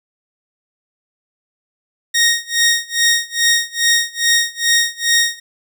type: tone with tremolo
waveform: 15% pulse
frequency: 1864.7 Hz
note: A#6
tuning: in tune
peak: -4 dBFS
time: 2.14-5.4 s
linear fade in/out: 10 ms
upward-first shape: sine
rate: 2.4 Hz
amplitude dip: 95%
effects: none

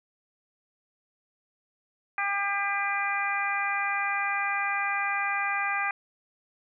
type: harmonic tone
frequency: 400 Hz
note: G4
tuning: 35 cents sharp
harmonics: 2 / 3 / 4 / 5 / 6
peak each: -32 / -32 / -32 / -32 / -32 dBFS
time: 2.18-5.91 s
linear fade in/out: 2 ms
effects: none

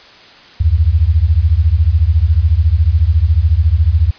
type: beating tone pair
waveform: sine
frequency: 73.42 / 87.42 Hz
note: D2 / F2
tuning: 0 / +2 cents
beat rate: 14 Hz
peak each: -11 dBFS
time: 0.6-4.11 s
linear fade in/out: 10 ms
effects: white hiss -40 dBFS RMS until 4.18 s + resampled to 11025 Hz

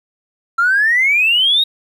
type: exponential sweep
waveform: triangle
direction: up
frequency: 1350 to 3815 Hz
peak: -7 dBFS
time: 0.58-1.64 s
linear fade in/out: 10 ms
effects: tanh soft clip ceiling -8 dBFS

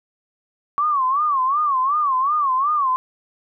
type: tone with vibrato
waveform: sine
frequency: 1119 Hz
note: C#6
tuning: 16 cents sharp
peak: -16 dBFS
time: 0.78-2.96 s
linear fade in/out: 0 ms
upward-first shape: sine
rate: 2.7 Hz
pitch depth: 160 cents each way
effects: none

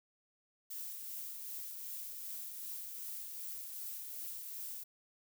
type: noise with tremolo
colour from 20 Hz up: violet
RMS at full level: -43 dBFS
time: 0.7-4.84 s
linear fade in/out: 10 ms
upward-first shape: triangle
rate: 2.6 Hz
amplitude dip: 35%
effects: none

